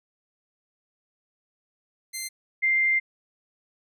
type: tone pair in turn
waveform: 5% pulse / sine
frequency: 2083 / 2096 Hz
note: C7 / C7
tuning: -8 / +2 cents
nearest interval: unison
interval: 10 cents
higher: second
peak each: -19 dBFS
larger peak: neither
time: 2.13-2.29 / 2.62-3 s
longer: second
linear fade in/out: 20 ms
effects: low-pass 11000 Hz 12 dB/octave